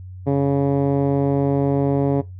10% pulse tone with low-pass filter, 139.7 Hz, C#3, 14 cents sharp, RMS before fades -18 dBFS, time 0.26-2.22 s, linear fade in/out 20 ms, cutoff 470 Hz, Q 0.76, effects noise-tail reverb RT60 0.2 s tail -18 dB re dry + added 92 Hz sine -33 dBFS peak until 2.39 s

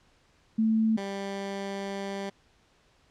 sine / 15% pulse tone pair in turn, 221.1 / 197.33 Hz, A3 / G3, +9 / +12 cents, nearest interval major second, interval 197 cents, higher first, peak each -21 / -26 dBFS, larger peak first, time 0.58-0.97 / 0.97-2.3 s, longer second, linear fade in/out 10 ms, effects pink hiss -64 dBFS RMS until 3.1 s + low-pass 6000 Hz 12 dB/octave

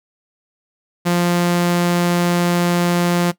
sawtooth tone, 174.61 Hz, F3, in tune, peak -10 dBFS, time 1.05-3.32 s, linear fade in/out 20 ms, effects noise-tail reverb RT60 0.1 s tail -17 dB re dry

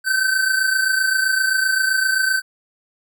square tone pair together, 1532.3 / 1560 Hz, G6 / G6, -40 / -9 cents, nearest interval unison, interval 31 cents, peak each -18 / -23 dBFS, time 0.04-2.42 s, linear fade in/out 50 ms, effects none

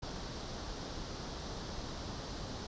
pink noise with comb filter, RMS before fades -42 dBFS, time 0.02-2.67 s, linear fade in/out 10 ms, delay 0.21 ms, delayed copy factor +0.55, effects resampled to 16000 Hz

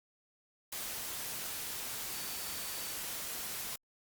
sine tone in noise, 4524 Hz, C#8, 34 cents sharp, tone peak -50 dBFS, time 2.13-2.94 s, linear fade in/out 5 ms, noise white, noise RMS -40 dBFS, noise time 0.72-3.76 s, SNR -13 dB, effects Opus 48 kbps

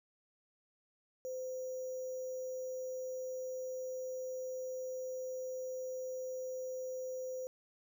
sine tone with sample-and-hold, 514 Hz, C5, 31 cents flat, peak -38 dBFS, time 1.25-7.47 s, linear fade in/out 0 ms, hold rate 6300 Hz, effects none

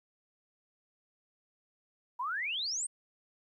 sine exponential sweep, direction up, 932.3 to 8870 Hz, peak -32 dBFS, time 2.19-2.87 s, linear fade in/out 10 ms, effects 12-bit

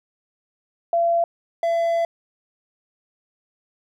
sine / triangle tone pair in turn, 680 / 673 Hz, F5 / E5, -46 / +36 cents, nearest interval unison, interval 18 cents, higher first, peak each -16 dBFS, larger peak neither, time 0.93-1.24 / 1.63-2.05 s, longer second, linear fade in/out 2 ms, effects none

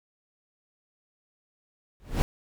brown noise with exponential growth, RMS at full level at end -18 dBFS, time 2-2.22 s, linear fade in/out 0 ms, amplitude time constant 47 ms, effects none

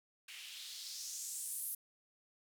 blue noise with band-pass filter sweep, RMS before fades -45 dBFS, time 0.28-1.75 s, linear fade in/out 5 ms, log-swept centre 2400 to 12000 Hz, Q 2.5, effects none

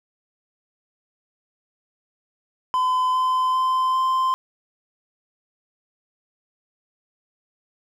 triangle tone with pitch steps, 1017 / 1024.7 / 1032.4 / 1040.2 Hz, C6 / C6 / C6 / C6, -50 / -36 / -23 / -10 cents, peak -16 dBFS, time 2.74-4.34 s, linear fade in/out 0 ms, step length 400 ms, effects none

